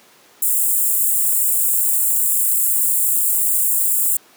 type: high-pass noise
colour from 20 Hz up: white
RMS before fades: -17 dBFS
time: 0.42-4.17 s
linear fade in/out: 5 ms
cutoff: 7300 Hz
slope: 96 dB/octave
effects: pink hiss -49 dBFS RMS until 4.36 s + high-pass 300 Hz 12 dB/octave